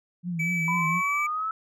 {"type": "tone with vibrato", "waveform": "sine", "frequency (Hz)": 170.1, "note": "F3", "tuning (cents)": -45, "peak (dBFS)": -27, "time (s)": [0.23, 1.02], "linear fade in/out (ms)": 50, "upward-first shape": "triangle", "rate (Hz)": 4.3, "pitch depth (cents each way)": 100}
{"type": "tone", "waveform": "triangle", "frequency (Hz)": 2300, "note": "D7", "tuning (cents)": -37, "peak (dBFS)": -24, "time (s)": [0.39, 1.27], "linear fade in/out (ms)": 10}
{"type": "exponential sweep", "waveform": "sine", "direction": "up", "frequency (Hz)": [987.8, 1318.5], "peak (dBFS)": -26, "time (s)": [0.68, 1.51], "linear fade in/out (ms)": 2}
{"effects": []}